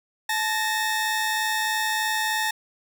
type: tone pair together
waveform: sawtooth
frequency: 868 / 1839.2 Hz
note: A5 / A#6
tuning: -24 / -24 cents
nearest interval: octave + minor second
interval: 1300 cents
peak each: -22 dBFS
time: 0.29-2.51 s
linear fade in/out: 5 ms
effects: none